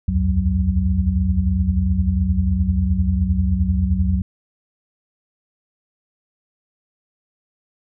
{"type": "tone cluster", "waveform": "sine", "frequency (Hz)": [65.6, 78.6, 88.5, 186.6], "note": ["C2", "D#2", "F2", "F#3"], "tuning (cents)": [5, 18, 23, 15], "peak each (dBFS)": -21, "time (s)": [0.08, 4.22], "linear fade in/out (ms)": 5, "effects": []}